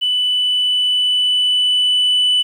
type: tone with level ramp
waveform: sine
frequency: 2985 Hz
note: F#7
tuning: 15 cents sharp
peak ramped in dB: -13 to -9 dBFS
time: 0.01-2.43 s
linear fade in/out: 20 ms
effects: tanh soft clip ceiling -10 dBFS + 8-bit